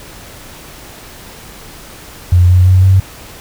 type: tone with pitch steps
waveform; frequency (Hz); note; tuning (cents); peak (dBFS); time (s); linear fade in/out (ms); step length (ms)
sine; 88.8 / 90.82 / 92.89 / 95.01; F2 / F#2 / F#2 / F#2; +29 / -32 / +7 / +46; -4; 2.32-3; 5; 170
effects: pink hiss -34 dBFS RMS until 3.4 s